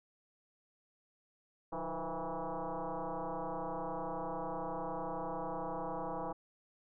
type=tone with frequency modulation; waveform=sine; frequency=148.5 Hz; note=D3; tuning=20 cents sharp; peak=-36 dBFS; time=1.72-6.33 s; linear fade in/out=10 ms; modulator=164 Hz; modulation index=5.9; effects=none